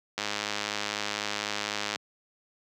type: click train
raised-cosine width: 0.2 ms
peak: -12 dBFS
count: 186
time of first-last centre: 0.18-1.959 s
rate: 104 Hz
effects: high-pass 150 Hz 12 dB/octave